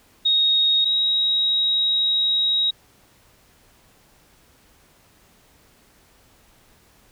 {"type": "tone pair in turn", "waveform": "sine", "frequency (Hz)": [3748, 3807], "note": ["A#7", "A#7"], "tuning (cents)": [9, 36], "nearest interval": "unison", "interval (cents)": 27, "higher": "second", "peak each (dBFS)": [-15, -17], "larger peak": "first", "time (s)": [[0.25, 0.85], [0.85, 2.71]], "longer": "second", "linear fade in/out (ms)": 10, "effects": ["pink hiss -56 dBFS RMS until 7.11 s"]}